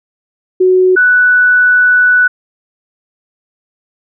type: tone pair in turn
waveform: sine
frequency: 370 / 1483.9 Hz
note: F#4 / F#6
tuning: 0 / +5 cents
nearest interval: 2 octaves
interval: 2405 cents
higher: second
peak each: -5 dBFS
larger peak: neither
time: 0.6-0.96 / 0.96-2.28 s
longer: second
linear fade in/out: 10 ms
effects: none